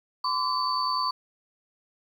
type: tone cluster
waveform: sine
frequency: 1025 / 1155 / 4543 Hz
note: C6 / D6 / C#8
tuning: -36 / -29 / +42 cents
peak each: -27 / -29 / -30 dBFS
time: 0.24-1.11 s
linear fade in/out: 5 ms
effects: 9-bit